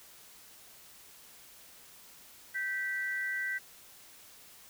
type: tone pair together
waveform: sine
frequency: 1556 / 1960.4 Hz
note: G6 / B6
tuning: -13 / -13 cents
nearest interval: major third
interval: 400 cents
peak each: -35 / -34 dBFS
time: 2.54-3.59 s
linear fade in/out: 20 ms
effects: white hiss -55 dBFS RMS until 4.69 s